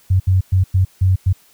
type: tone bursts at uneven times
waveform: sine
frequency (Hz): 93.7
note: F#2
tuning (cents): +22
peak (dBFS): -10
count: 6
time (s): 0.1-0.2 / 0.27-0.41 / 0.52-0.64 / 0.74-0.85 / 1.01-1.16 / 1.26-1.33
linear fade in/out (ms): 10
effects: white hiss -52 dBFS RMS until 1.53 s